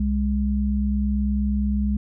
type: tone pair together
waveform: sine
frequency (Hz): 64.9 / 206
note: C2 / G#3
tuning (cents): -13 / -14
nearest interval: octave + minor sixth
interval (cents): 1999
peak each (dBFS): -22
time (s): 0-1.97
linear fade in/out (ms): 5
effects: none